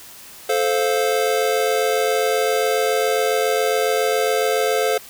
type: chord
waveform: square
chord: F major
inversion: first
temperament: just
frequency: 436.5 / 523.8 / 698.5 Hz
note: A4 / C5 / F5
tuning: -14 / +2 / 0 cents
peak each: -21 / -22 / -24 dBFS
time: 0.49-4.98 s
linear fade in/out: 5 ms
effects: white hiss -41 dBFS RMS until 5.09 s